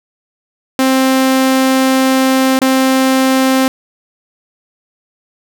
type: tone with dropouts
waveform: sawtooth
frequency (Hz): 263.2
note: C4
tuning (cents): +10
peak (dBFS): -5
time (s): 0.79-3.68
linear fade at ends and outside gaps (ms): 1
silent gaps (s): 2.59-2.616
effects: none